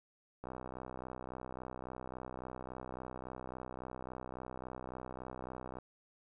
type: click train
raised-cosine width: 1 ms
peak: -30 dBFS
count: 341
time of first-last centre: 0.44-5.786 s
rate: 63.6 Hz
effects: none